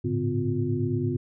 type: tone cluster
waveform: sine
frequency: 105 / 113.8 / 142.6 / 255 / 354.1 Hz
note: G#2 / A#2 / C#3 / C4 / F4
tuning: +19 / -41 / +49 / -44 / +24 cents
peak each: -30 dBFS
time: 0.04-1.17 s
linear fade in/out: 10 ms
effects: none